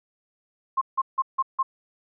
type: tone bursts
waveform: sine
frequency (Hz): 1064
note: C6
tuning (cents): +29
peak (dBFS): -19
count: 5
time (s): 0.77-1.63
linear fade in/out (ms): 10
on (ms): 44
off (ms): 160
effects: none